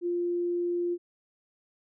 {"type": "tone", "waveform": "sine", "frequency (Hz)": 349.2, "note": "F4", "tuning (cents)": 0, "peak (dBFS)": -26, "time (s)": [0.01, 0.98], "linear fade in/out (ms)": 50, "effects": []}